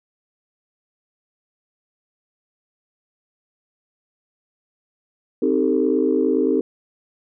sine chord, A half-diminished seventh, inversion first, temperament equal with one note detuned, 261.6 / 311.1 / 392 / 450 Hz, C4 / Eb4 / G4 / A4, 0 / 0 / 0 / +39 cents, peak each -21 dBFS, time 5.42-6.61 s, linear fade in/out 5 ms, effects tanh soft clip ceiling -5 dBFS

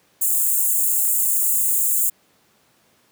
white high-pass noise, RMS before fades -19 dBFS, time 0.21-2.1 s, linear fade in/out 10 ms, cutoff 6900 Hz, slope 96 dB/octave, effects pink hiss -59 dBFS RMS until 3.11 s + high-pass 150 Hz 12 dB/octave

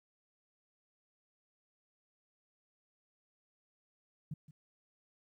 sine tone with echo, 151.8 Hz, D#3, 42 cents flat, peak -37 dBFS, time 4.31-4.34 s, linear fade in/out 5 ms, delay 170 ms, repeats 1, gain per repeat -15 dB, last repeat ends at 4.51 s, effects 13-bit

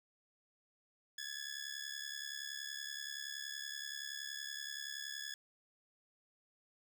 15% pulse ring-modulated tone, 1700 Hz, G#6, 40 cents sharp, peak -33 dBFS, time 1.18-5.34 s, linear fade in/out 2 ms, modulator 35.3 Hz, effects none

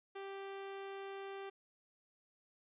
sawtooth tone, 392 Hz, G4, in tune, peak -40 dBFS, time 0.15-1.5 s, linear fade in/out 10 ms, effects resampled to 8000 Hz

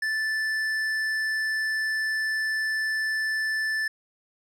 sine tone with tanh clipping, 1756 Hz, A6, 4 cents flat, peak -26 dBFS, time 0.02-3.88 s, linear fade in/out 5 ms, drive 10 dB, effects none

